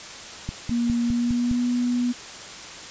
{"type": "click train", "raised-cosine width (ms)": 5, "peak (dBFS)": -16, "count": 6, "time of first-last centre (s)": [0.49, 1.512], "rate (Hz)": 4.89}
{"type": "tone with pitch glide", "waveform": "sine", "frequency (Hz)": [237, 244.5], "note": ["A#3", "B3"], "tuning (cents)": [29, -17], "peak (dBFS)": -20, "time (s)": [0.7, 2.13], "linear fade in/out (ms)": 20, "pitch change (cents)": 54, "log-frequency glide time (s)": [1.03, 1.64]}
{"effects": ["white hiss -38 dBFS RMS until 2.9 s", "resampled to 16000 Hz"]}